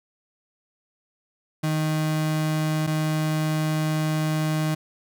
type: tone pair in turn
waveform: 35% pulse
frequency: 155.56 / 155.56 Hz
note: D#3 / D#3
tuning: 0 / 0 cents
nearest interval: unison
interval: 0 cents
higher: neither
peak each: -20 dBFS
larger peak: neither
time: 1.63-2.87 / 2.87-4.75 s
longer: second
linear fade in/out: 10 ms
effects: none